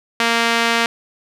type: tone with band-pass filter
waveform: sawtooth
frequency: 231.8 Hz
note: A#3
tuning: 10 cents flat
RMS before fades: -17 dBFS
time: 0.2-0.86 s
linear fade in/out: 2 ms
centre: 2400 Hz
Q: 0.79
effects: none